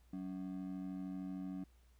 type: ring-modulated tone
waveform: triangle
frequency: 233.1 Hz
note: A#3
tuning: in tune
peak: -36 dBFS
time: 0.13-1.64 s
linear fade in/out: 5 ms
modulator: 46.6 Hz
effects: added 60 Hz sine -64 dBFS peak until 1.99 s + pink hiss -75 dBFS RMS until 1.99 s